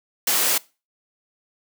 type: high-pass noise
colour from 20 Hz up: white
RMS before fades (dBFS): -20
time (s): 0.27-0.58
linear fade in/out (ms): 5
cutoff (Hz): 260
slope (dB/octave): 12
effects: noise-tail reverb RT60 0.3 s tail -22 dB re dry